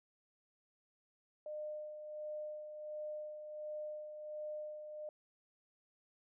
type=tone with tremolo; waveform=sine; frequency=606 Hz; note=D#5; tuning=46 cents flat; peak=-40 dBFS; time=1.46-5.09 s; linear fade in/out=2 ms; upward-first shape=sine; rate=1.4 Hz; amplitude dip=50%; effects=none